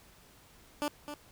15% pulse tone with echo, 293.9 Hz, D4, 1 cent sharp, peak -24 dBFS, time 0.82-0.88 s, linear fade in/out 0 ms, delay 260 ms, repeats 1, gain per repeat -9 dB, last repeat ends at 1.14 s, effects pink hiss -59 dBFS RMS until 1.31 s

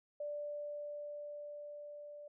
sine tone with level ramp, 587.3 Hz, D5, in tune, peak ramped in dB -38 to -48 dBFS, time 0.2-2.28 s, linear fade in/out 5 ms, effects none

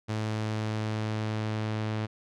sawtooth tone with low-pass filter sweep, 108.5 Hz, A2, 24 cents flat, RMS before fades -31 dBFS, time 0.08-2.07 s, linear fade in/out 20 ms, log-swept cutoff 6300 to 4000 Hz, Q 0.83, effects none

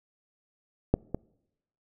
clicks, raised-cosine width 2 ms, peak -7 / -16 dBFS, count 2, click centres 0.94 / 1.146 s, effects noise-tail reverb RT60 0.9 s tail -26 dB re dry

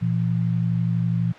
sine tone pair together, 118.2 / 170.35 Hz, A#2 / F3, +24 / -43 cents, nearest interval tritone, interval 633 cents, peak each -22 dBFS, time 0.01-1.33 s, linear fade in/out 20 ms, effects white hiss -42 dBFS RMS until 1.38 s + low-pass 2000 Hz 12 dB/octave

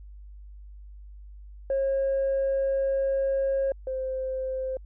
sine tone pair in turn, 542 / 522.5 Hz, C#5 / C5, -39 / -2 cents, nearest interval minor second, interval 63 cents, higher first, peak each -21 / -27 dBFS, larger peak first, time 1.7-3.72 / 3.87-4.77 s, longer first, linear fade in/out 2 ms, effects tanh soft clip ceiling -20 dBFS + added 50 Hz sine -42 dBFS peak until 4.85 s

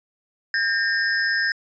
square ring-modulated tone, 1714 Hz, A6, 46 cents flat, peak -17 dBFS, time 0.54-1.52 s, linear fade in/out 2 ms, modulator 108 Hz, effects resampled to 16000 Hz

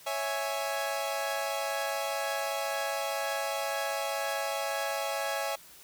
sawtooth chord, C# minor, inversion none, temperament equal, 554.4 / 659.3 / 830.6 Hz, C#5 / E5 / G#5, 0 / 0 / 0 cents, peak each -31 dBFS, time 0.06-5.56 s, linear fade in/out 10 ms, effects white hiss -53 dBFS RMS until 5.83 s

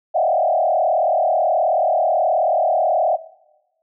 sine tone with frequency modulation, 686 Hz, F5, 31 cents flat, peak -14 dBFS, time 0.14-3.17 s, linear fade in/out 20 ms, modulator 38.6 Hz, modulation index 2.1, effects noise-tail reverb RT60 1.0 s tail -18 dB re dry

